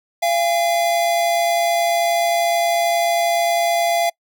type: tone pair together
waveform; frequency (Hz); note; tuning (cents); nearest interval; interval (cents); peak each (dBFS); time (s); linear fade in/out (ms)
square; 684.5 / 814; F5 / G#5; -35 / -35; minor third; 300; -17 / -25; 0.22-4.1; 10
effects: noise-tail reverb RT60 0.1 s tail -26 dB re dry